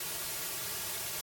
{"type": "noise with comb filter", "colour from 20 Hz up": "white", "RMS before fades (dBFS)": -37, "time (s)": [0, 1.21], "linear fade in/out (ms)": 5, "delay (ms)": 3.9, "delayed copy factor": -0.9, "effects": ["AAC 64 kbps"]}